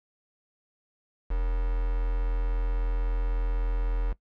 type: tone with quantisation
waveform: sine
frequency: 41.86 Hz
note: E1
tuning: 27 cents sharp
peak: -24 dBFS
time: 1.3-4.13 s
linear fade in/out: 10 ms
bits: 6
effects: noise-tail reverb RT60 0.1 s tail -18 dB re dry + low-pass 2000 Hz 12 dB/octave